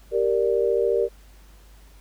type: chord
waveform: sine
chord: G minor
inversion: none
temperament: equal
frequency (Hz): 392 / 466.2 / 587.3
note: G4 / Bb4 / D5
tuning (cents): 0 / 0 / 0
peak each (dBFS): -23 / -21 / -26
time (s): 0.11-1.09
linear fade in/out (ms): 50
effects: added 50 Hz sine -47 dBFS peak until 2 s + pink hiss -56 dBFS RMS until 2 s